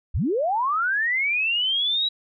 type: linear sweep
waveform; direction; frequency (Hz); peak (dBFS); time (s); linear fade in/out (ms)
sine; up; 35.37 to 3900; -20; 0.14-2.09; 10
effects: none